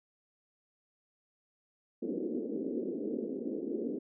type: band-pass noise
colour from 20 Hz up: pink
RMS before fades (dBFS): -36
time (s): 2.02-3.99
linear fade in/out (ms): 10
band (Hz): 220 to 470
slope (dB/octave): 48
effects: none